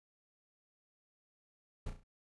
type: noise with echo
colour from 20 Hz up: brown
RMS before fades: -38 dBFS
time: 1.86-1.9 s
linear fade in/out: 5 ms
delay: 34 ms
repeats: 4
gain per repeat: -7 dB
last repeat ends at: 2.036 s
effects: resampled to 24000 Hz